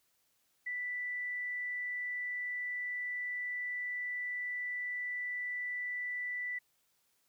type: tone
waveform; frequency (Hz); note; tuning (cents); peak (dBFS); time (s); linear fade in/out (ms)
sine; 1975.5; B6; 0; -35; 0.66-6.59; 10
effects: white hiss -75 dBFS RMS until 7.28 s